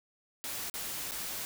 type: noise with dropouts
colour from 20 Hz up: white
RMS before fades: -38 dBFS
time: 0.44-1.45 s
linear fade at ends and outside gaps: 0 ms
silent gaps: 0.698-0.74 / 1.111-1.118 s
effects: none